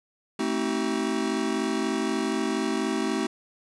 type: chord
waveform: square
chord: A diminished seventh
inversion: none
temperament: just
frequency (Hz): 220 / 264 / 316.8 / 380.2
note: A3 / C4 / Eb4 / Gb4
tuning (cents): 0 / +16 / +31 / +47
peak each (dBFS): -31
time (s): 0.39-3.27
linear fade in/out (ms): 5
effects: resampled to 22050 Hz + 8-bit